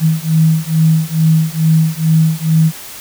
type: beating tone pair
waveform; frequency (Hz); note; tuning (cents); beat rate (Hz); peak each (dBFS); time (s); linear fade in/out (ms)
sine; 158.7 / 161; D#3 / E3; +35 / -41; 2.3; -12; 0-2.72; 50
effects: white hiss -31 dBFS RMS until 3 s